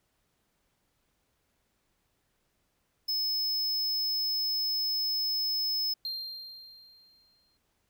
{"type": "tone", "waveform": "square", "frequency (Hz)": 5200, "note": "E8", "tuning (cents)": -24, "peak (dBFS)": -28, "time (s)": [3.08, 5.94], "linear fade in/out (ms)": 10}
{"type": "tone with exponential decay", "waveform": "triangle", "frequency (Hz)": 4186, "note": "C8", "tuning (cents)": 0, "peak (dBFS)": -30, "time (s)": [6.05, 7.57], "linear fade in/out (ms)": 1, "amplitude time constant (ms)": 330}
{"effects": ["pink hiss -75 dBFS RMS until 7.89 s"]}